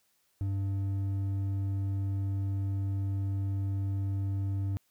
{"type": "tone with hard clipping", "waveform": "sine", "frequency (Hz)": 98, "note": "G2", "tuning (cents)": 0, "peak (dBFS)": -30, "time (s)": [0.41, 4.77], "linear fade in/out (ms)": 0, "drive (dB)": 5, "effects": ["white hiss -72 dBFS RMS until 4.9 s"]}